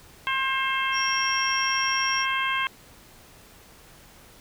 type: harmonic tone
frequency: 532 Hz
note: C5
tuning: 29 cents sharp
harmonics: 2 / 3 / 4 / 5 / 6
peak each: -27 / -29 / -30 / -31 / -32 dBFS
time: 0.27-2.67 s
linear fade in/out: 0 ms
type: tone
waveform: sine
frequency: 5588 Hz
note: F8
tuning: in tune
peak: -28 dBFS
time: 0.92-2.26 s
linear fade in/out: 50 ms
effects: pink hiss -51 dBFS RMS until 4.4 s